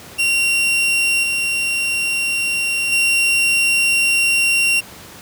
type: tone with level steps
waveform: 40% pulse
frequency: 2752 Hz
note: F7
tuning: 26 cents flat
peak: -13 / -16 / -12 dBFS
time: 0.18-4.81 s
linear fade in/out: 20 ms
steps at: 1.23 / 2.92 s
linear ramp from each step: 5 ms
effects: pink hiss -38 dBFS RMS until 5.21 s + high-pass 80 Hz 12 dB/octave